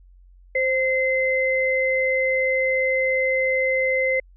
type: tone pair together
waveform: sine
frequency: 523.3 / 2063 Hz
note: C5 / C7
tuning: 0 / -25 cents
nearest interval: 2 octaves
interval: 2375 cents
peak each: -21 dBFS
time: 0.55-4.2 s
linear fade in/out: 5 ms
effects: added 45 Hz sine -47 dBFS peak until 4.36 s